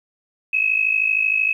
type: tone pair together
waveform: sine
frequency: 2540 / 2593 Hz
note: D#7 / E7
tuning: +35 / -29 cents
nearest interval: unison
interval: 36 cents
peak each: -19 dBFS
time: 0.53-1.53 s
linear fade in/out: 5 ms
effects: 9-bit